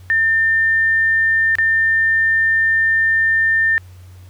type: tone with dropouts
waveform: sine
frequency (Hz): 1800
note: A6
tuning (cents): +39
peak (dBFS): -12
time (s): 0.1-3.78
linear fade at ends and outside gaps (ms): 0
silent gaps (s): 1.554-1.585
effects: added 91 Hz sine -37 dBFS peak until 4.29 s + pink hiss -52 dBFS RMS until 4.29 s